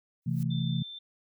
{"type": "noise with exponential growth", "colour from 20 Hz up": "blue", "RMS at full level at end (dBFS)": -47, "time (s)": [0.22, 0.43], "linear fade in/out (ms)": 1, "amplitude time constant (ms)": 44}
{"type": "chord", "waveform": "sine", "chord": "A minor", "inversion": "first", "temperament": "equal", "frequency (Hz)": [130.81, 164.81, 220], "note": ["C3", "E3", "A3"], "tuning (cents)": [0, 0, 0], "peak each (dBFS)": [-30, -30, -35], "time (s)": [0.26, 0.83], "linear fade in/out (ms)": 10}
{"type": "tone", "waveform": "sine", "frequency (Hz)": 3556, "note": "A7", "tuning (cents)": 18, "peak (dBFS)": -40, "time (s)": [0.5, 0.99], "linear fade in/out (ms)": 10}
{"effects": []}